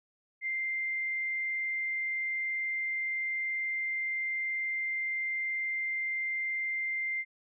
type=tone; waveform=sine; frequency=2093 Hz; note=C7; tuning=in tune; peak=-30 dBFS; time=0.41-7.25 s; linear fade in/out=50 ms; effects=none